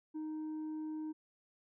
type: tone with tanh clipping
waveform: sine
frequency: 310.6 Hz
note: D#4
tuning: 3 cents flat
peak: -39 dBFS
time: 0.14-1.13 s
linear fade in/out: 20 ms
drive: 3 dB
effects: none